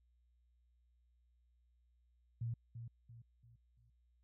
sine tone with echo, 116.54 Hz, A#2, in tune, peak -37 dBFS, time 2.41-2.54 s, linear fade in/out 5 ms, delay 340 ms, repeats 4, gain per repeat -8 dB, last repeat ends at 3.9 s, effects added 60 Hz sine -70 dBFS peak until 4.23 s

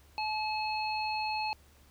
harmonic tone, 860 Hz, A5, 40 cents flat, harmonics 1 / 3 / 5, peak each -32 / -37 / -39 dBFS, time 0.18-1.53 s, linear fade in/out 0 ms, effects added 72 Hz sine -59 dBFS peak until 1.9 s + pink hiss -63 dBFS RMS until 1.9 s

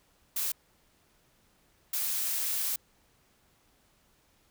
blue noise bursts at uneven times, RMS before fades -31 dBFS, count 2, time 0.36-0.52 / 1.93-2.76 s, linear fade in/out 5 ms, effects pink hiss -67 dBFS RMS until 4.5 s

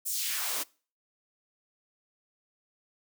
white noise with high-pass filter sweep, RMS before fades -32 dBFS, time 0.05-0.64 s, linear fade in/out 20 ms, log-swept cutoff 9300 to 270 Hz, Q 1.3, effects noise-tail reverb RT60 0.4 s tail -24 dB re dry

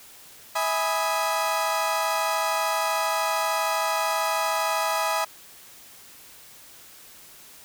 35% pulse chord, E major seventh, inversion none, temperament equal with one note detuned, 648.7 / 830.6 / 987.8 / 1244.5 Hz, E5 / G#5 / B5 / D#6, -28 / 0 / 0 / 0 cents, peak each -27 dBFS, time 0.55-5.25 s, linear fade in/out 10 ms, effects white hiss -48 dBFS RMS until 7.64 s

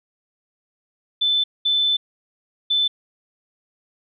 sine tone bursts at uneven times, 3520 Hz, A7, in tune, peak -16 dBFS, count 3, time 1.21-1.44 / 1.65-1.97 / 2.7-2.88 s, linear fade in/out 10 ms, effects none

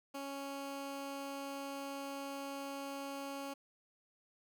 15% pulse tone, 277.2 Hz, C#4, in tune, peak -35 dBFS, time 0.14-3.54 s, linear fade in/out 10 ms, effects none

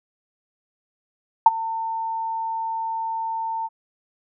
sine tone with ADSR envelope, 900 Hz, A5, 39 cents sharp, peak -4 dBFS, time 1.46-3.69 s, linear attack 4 ms, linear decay 28 ms, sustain -20 dB, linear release 37 ms, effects none

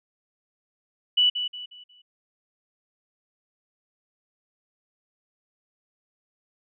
sine tone with echo, 2960 Hz, F#7, in tune, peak -16 dBFS, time 1.17-1.3 s, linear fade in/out 10 ms, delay 180 ms, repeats 4, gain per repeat -9 dB, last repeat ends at 2.02 s, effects none

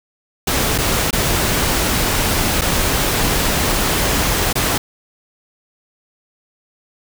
pink noise with dropouts, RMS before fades -17 dBFS, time 0.47-4.78 s, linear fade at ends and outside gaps 5 ms, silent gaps 0.78-0.784 / 1.108-1.128 / 2.612-2.617 / 4.529-4.554 s, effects none

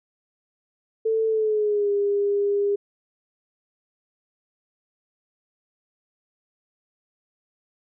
sine tone with pitch glide, 444.1 to 404.9 Hz, A4 to G#4, +16 to -44 cents, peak -19 dBFS, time 1.05-2.76 s, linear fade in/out 10 ms, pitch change -160 cents, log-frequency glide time 1.27-1.91 s, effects none

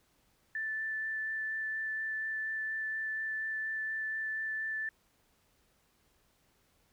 sine tone with vibrato, 1760 Hz, A6, in tune, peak -33 dBFS, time 0.55-4.89 s, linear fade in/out 2 ms, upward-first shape sine, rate 4.2 Hz, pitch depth 8 cents each way, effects pink hiss -71 dBFS RMS until 6.92 s

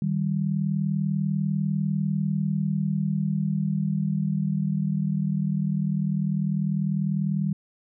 sine tone pair together, 155.06 / 195.2 Hz, D#3 / G3, -6 / -7 cents, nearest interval major third, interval 399 cents, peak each -25 dBFS, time 0.02-7.53 s, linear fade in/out 2 ms, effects none

